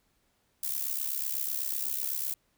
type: noise with amplitude modulation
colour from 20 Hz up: violet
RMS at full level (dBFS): -29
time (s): 0.63-2.34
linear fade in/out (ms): 5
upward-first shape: sine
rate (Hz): 68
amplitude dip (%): 80
effects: pink hiss -72 dBFS RMS until 2.57 s

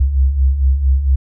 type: beating tone pair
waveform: sine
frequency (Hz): 63.8 / 68.2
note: C2 / C#2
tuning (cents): -43 / -28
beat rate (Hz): 4.4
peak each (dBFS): -18 / -11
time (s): 0-1.16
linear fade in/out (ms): 10
effects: none

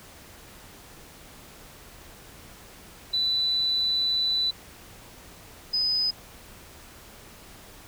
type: tone pair in turn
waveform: sine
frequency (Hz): 3981 / 5016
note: B7 / D#8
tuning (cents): +13 / +13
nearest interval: major third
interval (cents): 400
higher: second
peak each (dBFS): -22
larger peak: neither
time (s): 3.13-4.51 / 5.73-6.11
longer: first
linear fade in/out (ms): 10
effects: pink hiss -48 dBFS RMS until 7.87 s

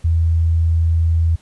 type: tone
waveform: sine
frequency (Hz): 82.41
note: E2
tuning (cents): 0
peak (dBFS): -12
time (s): 0.04-1.36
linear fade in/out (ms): 10
effects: pink hiss -52 dBFS RMS until 1.41 s + resampled to 24000 Hz

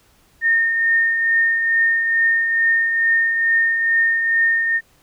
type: tone with tremolo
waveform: sine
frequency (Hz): 1829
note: A#6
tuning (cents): -33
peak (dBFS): -12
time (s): 0.41-4.81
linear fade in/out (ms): 50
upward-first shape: triangle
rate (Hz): 2.3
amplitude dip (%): 45
effects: pink hiss -56 dBFS RMS until 5.02 s

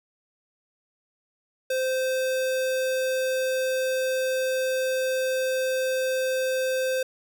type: tone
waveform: square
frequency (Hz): 519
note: C5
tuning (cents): -14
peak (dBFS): -24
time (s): 1.7-7.03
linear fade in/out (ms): 5
effects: none

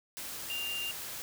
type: tone in noise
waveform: sine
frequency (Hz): 2794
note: F7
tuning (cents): 0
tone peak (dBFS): -34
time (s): 0.5-0.91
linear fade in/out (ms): 0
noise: white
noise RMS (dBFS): -41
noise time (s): 0.17-1.22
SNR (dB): +4
effects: none

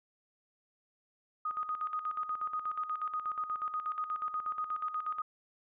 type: tone with tremolo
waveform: sine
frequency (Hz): 1244.5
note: D#6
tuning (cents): 0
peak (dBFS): -31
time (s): 1.45-5.22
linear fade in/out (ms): 5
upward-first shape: square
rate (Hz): 8.3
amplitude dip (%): 65
effects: resampled to 8000 Hz

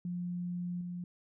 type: tone with level steps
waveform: sine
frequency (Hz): 176.7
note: F3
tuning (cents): +21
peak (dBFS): -34 / -37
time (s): 0.05-1.04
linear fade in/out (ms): 2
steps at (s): 0.81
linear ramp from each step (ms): 2
effects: none

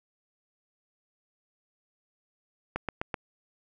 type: click train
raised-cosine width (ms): 0.5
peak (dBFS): -15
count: 4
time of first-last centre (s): 2.76-3.142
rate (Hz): 7.85
effects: none

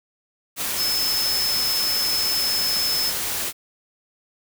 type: tone in noise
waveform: sine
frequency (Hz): 5220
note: E8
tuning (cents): -18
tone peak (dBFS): -21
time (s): 0.76-3.13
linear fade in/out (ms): 50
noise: white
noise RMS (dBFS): -26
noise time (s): 0.56-3.53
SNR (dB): +2
effects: none

